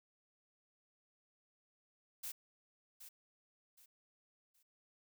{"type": "noise with echo", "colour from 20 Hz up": "blue", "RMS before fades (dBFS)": -44, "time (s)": [2.23, 2.32], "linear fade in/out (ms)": 10, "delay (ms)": 770, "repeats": 3, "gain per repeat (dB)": -10, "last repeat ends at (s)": 4.63, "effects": []}